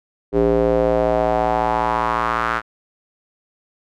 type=tone with band-pass filter sweep; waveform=square; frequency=57.3 Hz; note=A#1; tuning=29 cents flat; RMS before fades=-18 dBFS; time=0.32-2.62 s; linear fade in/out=50 ms; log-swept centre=400 to 1400 Hz; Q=3.3; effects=none